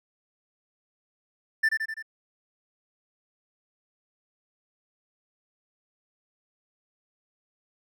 triangle tone with echo, 1774 Hz, A6, 14 cents sharp, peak -17 dBFS, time 1.63-1.69 s, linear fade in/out 10 ms, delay 84 ms, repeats 4, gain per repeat -4 dB, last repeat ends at 2.026 s, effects none

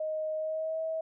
sine tone with pitch glide, 624 to 643 Hz, D#5 to E5, +5 to -43 cents, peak -30 dBFS, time 0-1.01 s, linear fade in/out 5 ms, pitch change +52 cents, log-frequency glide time 0.36-0.8 s, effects none

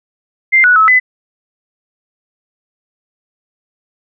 sine tone with pitch steps, 2092 / 1471 / 1296 / 2011 Hz, C7 / F#6 / E6 / B6, -1 / -11 / -30 / +31 cents, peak -5 dBFS, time 0.52-1 s, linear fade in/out 20 ms, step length 120 ms, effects none

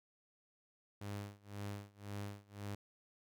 sawtooth tone with tremolo, 101.7 Hz, G#2, 36 cents flat, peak -37 dBFS, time 1.01-2.75 s, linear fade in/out 5 ms, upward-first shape sine, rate 1.9 Hz, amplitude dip 95%, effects none

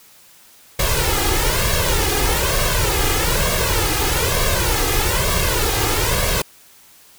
pink noise with flanger, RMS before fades -18 dBFS, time 0.79-6.42 s, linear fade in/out 5 ms, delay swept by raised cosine 1.8 to 2.45 ms, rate 1.1 Hz, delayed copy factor +0.8, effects white hiss -48 dBFS RMS until 7.18 s

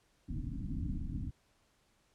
pink low-pass noise, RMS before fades -38 dBFS, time 0.28-1.31 s, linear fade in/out 10 ms, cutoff 300 Hz, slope 96 dB/octave, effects pink hiss -72 dBFS RMS until 2.14 s + low-pass 10000 Hz 12 dB/octave

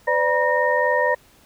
sine tone cluster, 506 / 590 / 958 / 1844 Hz, B4 / D5 / A#5 / A#6, +42 / +8 / +47 / -19 cents, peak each -22 dBFS, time 0.07-1.15 s, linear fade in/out 10 ms, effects pink hiss -54 dBFS RMS until 1.45 s

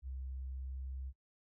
sine tone with pitch glide, 65.41 to 65.83 Hz, C2 to C2, 0 to +11 cents, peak -40 dBFS, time 0.02-1.13 s, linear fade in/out 50 ms, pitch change +11 cents, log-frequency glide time 0.51-0.89 s, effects noise-tail reverb RT60 0.1 s tail -23 dB re dry

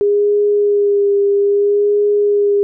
sine tone with vibrato, 407.2 Hz, G#4, 34 cents flat, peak -10 dBFS, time 0.01-2.63 s, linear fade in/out 0 ms, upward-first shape sine, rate 0.61 Hz, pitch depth 23 cents each way, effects none

